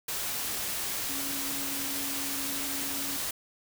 sine tone in noise, 277.2 Hz, C#4, in tune, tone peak -40 dBFS, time 1.09-3.17 s, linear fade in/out 5 ms, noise white, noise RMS -33 dBFS, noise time 0.08-3.31 s, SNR -10 dB, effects none

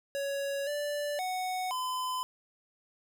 square tone with pitch steps, 558 / 585 / 740 / 1016 Hz, C#5 / D5 / F#5 / B5, +11 / -7 / 0 / +49 cents, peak -32 dBFS, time 0.15-2.23 s, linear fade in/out 0 ms, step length 520 ms, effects none

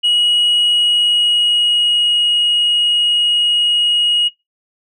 sine tone with pitch glide, 2905 to 2888 Hz, F#7 to F#7, -32 to -43 cents, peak -9 dBFS, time 0.03-4.29 s, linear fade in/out 20 ms, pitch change -11 cents, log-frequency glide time 0.53-2.31 s, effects noise-tail reverb RT60 0.2 s tail -20 dB re dry + tanh soft clip ceiling -9 dBFS

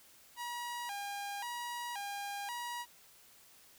sawtooth tone with vibrato, 880 Hz, A5, in tune, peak -35 dBFS, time 0.36-2.86 s, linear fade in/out 50 ms, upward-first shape square, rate 0.94 Hz, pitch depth 150 cents each way, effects white hiss -61 dBFS RMS until 3.78 s

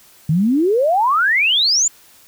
sine exponential sweep, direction up, 147.1 to 7330 Hz, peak -12 dBFS, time 0.29-1.88 s, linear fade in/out 5 ms, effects white hiss -48 dBFS RMS until 2.27 s

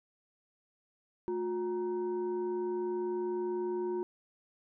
sine tone with frequency modulation, 359.1 Hz, F4, 48 cents sharp, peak -31 dBFS, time 1.28-4.03 s, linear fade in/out 0 ms, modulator 578 Hz, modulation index 0.5, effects none

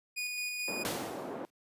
sawtooth tone with tremolo, 2465 Hz, D#7, 17 cents flat, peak -30 dBFS, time 0.16-0.84 s, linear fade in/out 20 ms, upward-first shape square, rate 4.6 Hz, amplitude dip 25%
pink band-pass noise, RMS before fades -40 dBFS, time 0.68-1.45 s, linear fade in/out 0 ms, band 260 to 740 Hz, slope 12 dB/octave
pink noise with exponential decay, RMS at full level -31 dBFS, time 0.85-1.5 s, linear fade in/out 0 ms, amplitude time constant 140 ms
effects high-pass 150 Hz 12 dB/octave + resampled to 32000 Hz

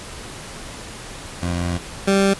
20% pulse tone pair in turn, 87.31 / 196 Hz, F2 / G3, 0 / 0 cents, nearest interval octave + major second, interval 1400 cents, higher second, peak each -16 / -9 dBFS, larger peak second, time 1.42-1.78 / 2.07-2.34 s, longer first, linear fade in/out 10 ms, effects pink hiss -35 dBFS RMS until 2.39 s + resampled to 24000 Hz

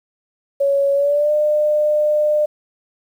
sine tone with pitch glide, 558 to 601.5 Hz, C#5 to D5, +11 to +41 cents, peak -13 dBFS, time 0.6-2.46 s, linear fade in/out 10 ms, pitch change +130 cents, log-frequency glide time 0.94-1.32 s, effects 8-bit

